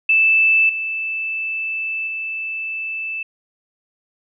sine tone with level steps, 2637 Hz, E7, in tune, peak -11 / -21 / -23 dBFS, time 0.09-3.23 s, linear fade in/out 5 ms, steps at 0.69 / 2.07 s, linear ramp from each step 5 ms, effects none

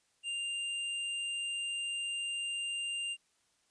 square tone, 2794 Hz, F7, in tune, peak -35 dBFS, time 0.23-3.17 s, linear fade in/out 50 ms, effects white hiss -73 dBFS RMS until 3.7 s + resampled to 22050 Hz

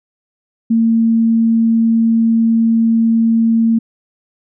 sine tone, 227.3 Hz, A#3, 43 cents flat, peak -9 dBFS, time 0.7-3.79 s, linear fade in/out 10 ms, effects none

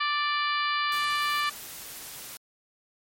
harmonic tone, 587.3 Hz, D5, in tune, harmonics 2 / 3 / 4 / 5 / 6 / 7 / 8, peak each -27 / -31 / -33 / -35 / -37 / -38 / -39 dBFS, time 0-1.5 s, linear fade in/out 10 ms
white noise, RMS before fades -41 dBFS, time 0.92-2.37 s, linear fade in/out 0 ms
effects MP3 64 kbps

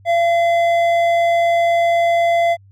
sine tone with hard clipping, 682 Hz, F5, 41 cents flat, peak -14 dBFS, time 0.05-2.57 s, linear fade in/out 50 ms, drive 8 dB, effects added 98 Hz sine -44 dBFS peak until 2.71 s

